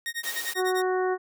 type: tone with tremolo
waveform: sawtooth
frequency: 1861 Hz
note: A#6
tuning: 3 cents flat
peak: -24 dBFS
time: 0.06-0.82 s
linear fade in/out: 0 ms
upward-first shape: sine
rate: 10 Hz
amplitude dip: 100%
type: high-pass noise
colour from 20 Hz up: white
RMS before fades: -35 dBFS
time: 0.23-0.54 s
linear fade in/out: 10 ms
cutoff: 290 Hz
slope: 24 dB/octave
type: harmonic tone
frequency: 370 Hz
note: F#4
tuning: in tune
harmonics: 1 / 2 / 3 / 4 / 5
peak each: -24 / -30 / -34 / -36 / -38 dBFS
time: 0.55-1.18 s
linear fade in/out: 50 ms
effects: none